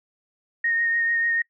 sine tone with vibrato, 1853 Hz, A#6, 11 cents flat, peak -20 dBFS, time 0.64-1.42 s, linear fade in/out 5 ms, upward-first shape sine, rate 6.8 Hz, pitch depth 16 cents each way, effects noise-tail reverb RT60 0.1 s tail -22 dB re dry

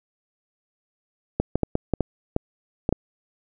clicks, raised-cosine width 2 ms, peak -7 dBFS, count 9, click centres 1.4 / 1.556 / 1.633 / 1.754 / 1.937 / 2.007 / 2.364 / 2.891 / 2.926 s, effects none

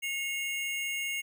square tone pair together, 2175 / 2800 Hz, C#7 / F7, -33 / +4 cents, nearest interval major third, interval 437 cents, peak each -34 / -36 dBFS, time 0.02-1.22 s, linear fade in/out 20 ms, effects none

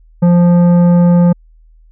triangle tone with tanh clipping, 174.61 Hz, F3, in tune, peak -7 dBFS, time 0.22-1.33 s, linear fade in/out 10 ms, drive 15 dB, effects added 40 Hz sine -41 dBFS peak until 1.91 s

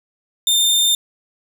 sawtooth tone, 3611 Hz, A7, 44 cents sharp, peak -10 dBFS, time 0.47-0.95 s, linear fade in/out 2 ms, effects none

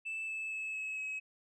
sine tone with pitch steps, 2637 / 2617 / 2598 / 2578 / 2559 Hz, E7 / E7 / E7 / E7 / D#7, 0 / -13 / -26 / -39 / +48 cents, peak -34 dBFS, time 0.05-1.2 s, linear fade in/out 20 ms, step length 230 ms, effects tanh soft clip ceiling -35 dBFS

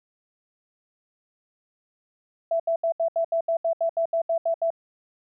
sine tone bursts, 664 Hz, E5, 12 cents sharp, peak -20 dBFS, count 14, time 2.51-4.704 s, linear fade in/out 5 ms, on 88 ms, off 74 ms, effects none

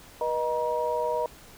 sine tone cluster, 483.5 / 620 / 951 Hz, B4 / D#5 / A#5, -37 / -6 / +34 cents, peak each -29 dBFS, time 0.21-1.26 s, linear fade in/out 2 ms, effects pink hiss -50 dBFS RMS until 1.57 s

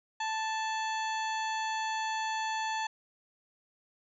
harmonic tone with a mistuned harmonic, 880 Hz, A5, in tune, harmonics 1 / 2 / 3 / 4 / 5 / 7 / 8, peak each -32 / -38 / -42 / -44 / -46 / -49 / -50 dBFS, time 0.2-2.87 s, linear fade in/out 5 ms, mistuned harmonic 4, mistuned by -45 cents, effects none

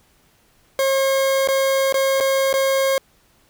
40% pulse tone with dropouts, 539 Hz, C#5, 49 cents flat, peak -15 dBFS, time 0.79-2.98 s, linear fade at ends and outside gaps 1 ms, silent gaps 1.475-1.486 / 1.925-1.942 / 2.202-2.207 / 2.529-2.539 s, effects pink hiss -58 dBFS RMS until 3.49 s

